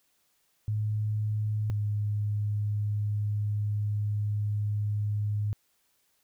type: tone pair in turn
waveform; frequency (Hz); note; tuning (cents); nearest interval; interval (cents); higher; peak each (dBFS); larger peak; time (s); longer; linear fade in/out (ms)
sine; 106.6 / 104.29; G#2 / G#2; +46 / +8; unison; 38; first; -26; neither; 0.68-1.7 / 1.7-5.53; second; 0
effects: white hiss -71 dBFS RMS until 6.23 s